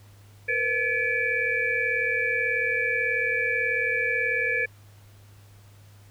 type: tone cluster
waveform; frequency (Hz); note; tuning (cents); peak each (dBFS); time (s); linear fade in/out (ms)
sine; 465.7 / 504 / 1715 / 2301 / 2414; A#4 / B4 / A6 / D7 / D7; -2 / +35 / -45 / -36 / +47; -33 / -33 / -26 / -27 / -32; 0.48-4.66; 10
effects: added 101 Hz sine -49 dBFS peak until 6.1 s + pink hiss -58 dBFS RMS until 6.1 s